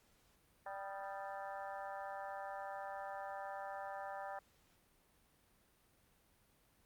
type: harmonic tone with a mistuned harmonic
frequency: 196 Hz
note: G3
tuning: in tune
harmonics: 3 / 4 / 5 / 6 / 7 / 8 / 9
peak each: -49 / -46 / -52 / -55 / -56 / -57 / -55 dBFS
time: 0.66-4.39 s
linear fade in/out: 2 ms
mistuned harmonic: 6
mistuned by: +88 cents
effects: pink hiss -72 dBFS RMS until 6.85 s + Opus 48 kbps